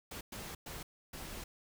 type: noise bursts at uneven times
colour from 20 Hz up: pink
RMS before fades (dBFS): -45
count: 4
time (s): 0.11-0.21 / 0.32-0.55 / 0.66-0.83 / 1.13-1.44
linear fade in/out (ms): 5
effects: none